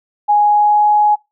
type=tone with pitch glide; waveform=sine; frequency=830.6 to 837.8 Hz; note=G#5 to G#5; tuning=0 to +15 cents; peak=-8 dBFS; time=0.28-1.16 s; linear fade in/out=20 ms; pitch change=+15 cents; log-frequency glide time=0.42-0.87 s; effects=noise-tail reverb RT60 0.2 s tail -22 dB re dry